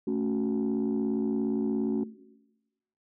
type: chord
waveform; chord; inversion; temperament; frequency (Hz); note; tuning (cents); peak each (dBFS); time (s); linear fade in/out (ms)
sine; F# minor; first; equal; 220 / 277.2 / 370; A3 / C#4 / F#4; 0 / 0 / 0; -29; 0.07-2.04; 5
effects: noise-tail reverb RT60 1.0 s tail -17 dB re dry + tanh soft clip ceiling -21 dBFS